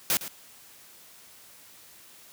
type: noise with echo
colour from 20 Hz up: white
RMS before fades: -24 dBFS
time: 0.1-0.17 s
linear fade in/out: 0 ms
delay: 110 ms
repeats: 1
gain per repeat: -13 dB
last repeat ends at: 0.28 s
effects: white hiss -52 dBFS RMS until 2.32 s + high-pass 60 Hz 12 dB/octave